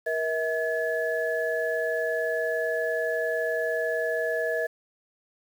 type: tone cluster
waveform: sine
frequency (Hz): 474.4 / 643 / 1708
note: A#4 / E5 / G#6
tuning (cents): +30 / -43 / +48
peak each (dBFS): -29 / -28 / -30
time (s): 0.06-4.67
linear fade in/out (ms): 10
effects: 8-bit